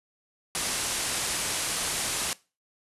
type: low-pass noise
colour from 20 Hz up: white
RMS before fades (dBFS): -30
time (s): 0.55-2.33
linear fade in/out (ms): 0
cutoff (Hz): 11000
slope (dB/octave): 48
effects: noise-tail reverb RT60 0.3 s tail -21 dB re dry + resampled to 32000 Hz